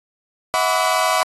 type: tone cluster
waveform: 35% pulse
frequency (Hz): 642 / 735 / 999 / 1146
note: E5 / F#5 / B5 / D6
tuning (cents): -46 / -12 / +20 / -43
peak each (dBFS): -20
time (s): 0.54-1.23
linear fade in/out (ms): 0
effects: AAC 32 kbps